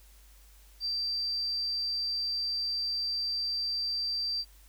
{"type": "tone", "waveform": "sine", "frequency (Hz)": 4688, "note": "D8", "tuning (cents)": -4, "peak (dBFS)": -29, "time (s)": [0.8, 4.45], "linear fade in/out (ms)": 50, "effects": ["added 50 Hz sine -54 dBFS peak until 4.68 s", "white hiss -61 dBFS RMS until 4.68 s"]}